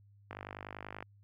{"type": "click train", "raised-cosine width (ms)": 0.5, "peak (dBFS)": -27, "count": 37, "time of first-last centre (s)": [0.31, 1.026], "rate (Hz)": 50.3, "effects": ["added 101 Hz sine -59 dBFS peak until 1.23 s"]}